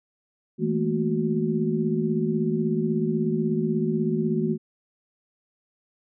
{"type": "tone cluster", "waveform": "sine", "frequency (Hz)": [161.9, 214, 230.3, 368.4], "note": ["E3", "A3", "A#3", "F#4"], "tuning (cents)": [-31, -48, -21, -7], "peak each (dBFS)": -27, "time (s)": [0.58, 4.58], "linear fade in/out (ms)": 50, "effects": []}